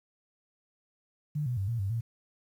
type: tone with pitch steps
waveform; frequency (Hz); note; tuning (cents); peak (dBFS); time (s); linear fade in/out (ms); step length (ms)
sine; 149 / 123.4 / 97.2 / 117 / 97.7 / 115.2; D3 / B2 / G2 / A#2 / G2 / A#2; +25 / -1 / -14 / +7 / -5 / -20; -28; 1.35-2.01; 10; 110
effects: 10-bit